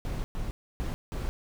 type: noise bursts at uneven times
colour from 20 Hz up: brown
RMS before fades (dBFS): -32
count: 4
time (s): 0.05-0.24 / 0.35-0.51 / 0.8-0.94 / 1.12-1.29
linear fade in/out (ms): 0
effects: none